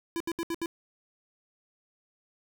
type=tone bursts; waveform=square; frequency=335.3 Hz; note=E4; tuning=30 cents sharp; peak=-30 dBFS; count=5; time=0.16-0.659 s; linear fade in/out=0 ms; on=43 ms; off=71 ms; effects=none